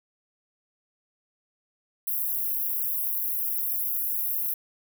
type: high-pass noise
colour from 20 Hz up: white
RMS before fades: -28 dBFS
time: 2.07-4.54 s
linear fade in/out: 5 ms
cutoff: 11000 Hz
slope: 96 dB/octave
effects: none